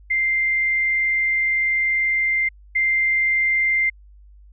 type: tone pair in turn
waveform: sine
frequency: 2093 / 2093 Hz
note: C7 / C7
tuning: 0 / 0 cents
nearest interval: unison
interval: 0 cents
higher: neither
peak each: -17 / -16 dBFS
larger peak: second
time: 0.1-2.49 / 2.75-3.9 s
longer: first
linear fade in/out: 10 ms
effects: added 50 Hz sine -44 dBFS peak until 4.52 s